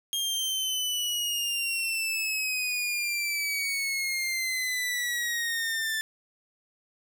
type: exponential sweep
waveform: sawtooth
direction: down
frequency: 3233 to 1760 Hz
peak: -24 dBFS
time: 0.13-6.01 s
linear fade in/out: 0 ms
effects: none